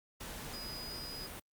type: tone in noise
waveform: sine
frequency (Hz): 4951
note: D#8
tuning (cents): -9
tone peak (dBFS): -43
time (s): 0.53-1.27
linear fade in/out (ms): 10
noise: pink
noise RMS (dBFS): -45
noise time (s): 0.2-1.4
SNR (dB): -1
effects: Opus 48 kbps

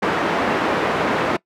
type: band-pass noise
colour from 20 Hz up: pink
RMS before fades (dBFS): -20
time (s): 0.02-1.37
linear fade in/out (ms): 10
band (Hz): 260 to 1800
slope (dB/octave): 12
effects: noise-tail reverb RT60 0.1 s tail -21 dB re dry

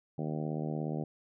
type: harmonic tone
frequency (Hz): 77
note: D#2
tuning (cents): -17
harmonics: 2 / 3 / 4 / 5 / 6 / 7 / 8 / 9 / 10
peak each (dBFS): -35 / -39 / -41 / -43 / -45 / -46 / -47 / -48 / -49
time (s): 0.18-1.04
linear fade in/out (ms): 5
effects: none

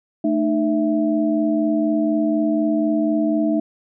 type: tone cluster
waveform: sine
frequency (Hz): 221 / 305.1 / 659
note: A3 / D#4 / E5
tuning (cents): +8 / -34 / -1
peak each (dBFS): -22 / -18 / -24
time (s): 0.24-3.6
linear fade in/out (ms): 5
effects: none

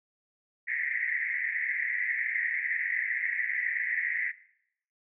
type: band-pass noise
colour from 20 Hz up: white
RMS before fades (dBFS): -31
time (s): 0.67-4.32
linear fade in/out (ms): 20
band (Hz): 1800 to 2100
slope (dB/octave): 96
effects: noise-tail reverb RT60 0.7 s tail -18 dB re dry

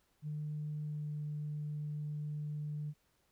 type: tone with pitch glide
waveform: sine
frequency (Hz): 150.6 to 149.39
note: D3 to D3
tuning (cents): +44 to +30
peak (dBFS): -36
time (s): 0.22-2.94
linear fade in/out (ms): 50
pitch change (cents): -14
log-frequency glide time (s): 0.86-1.14
effects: tanh soft clip ceiling -32 dBFS + pink hiss -75 dBFS RMS until 3.31 s

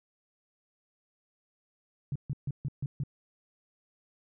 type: tone bursts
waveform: sine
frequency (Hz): 138.59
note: C#3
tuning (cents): 0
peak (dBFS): -29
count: 6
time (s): 2.12-3.036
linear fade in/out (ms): 2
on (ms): 36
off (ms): 140
effects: none

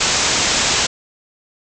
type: low-pass noise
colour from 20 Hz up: white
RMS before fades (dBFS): -17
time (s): 0-0.87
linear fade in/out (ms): 10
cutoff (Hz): 7700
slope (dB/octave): 96
effects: none

